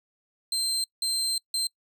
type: tone bursts at uneven times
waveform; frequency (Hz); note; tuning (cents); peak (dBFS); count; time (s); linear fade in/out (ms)
30% pulse; 4133; C8; -22; -22; 3; 0.52-0.84 / 1.02-1.38 / 1.54-1.67; 2
effects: noise-tail reverb RT60 0.1 s tail -25 dB re dry